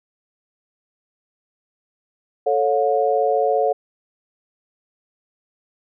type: chord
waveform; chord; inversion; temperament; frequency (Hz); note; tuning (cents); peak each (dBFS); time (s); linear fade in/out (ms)
sine; A augmented; none; equal with one note detuned; 440 / 554.4 / 716.8; A4 / C#5 / E#5; 0 / 0 / +45; -20; 2.46-3.73; 10
effects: none